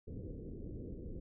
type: low-pass noise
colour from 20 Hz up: pink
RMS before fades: -45 dBFS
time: 0.07-1.2 s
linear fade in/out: 10 ms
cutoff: 480 Hz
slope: 48 dB/octave
effects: none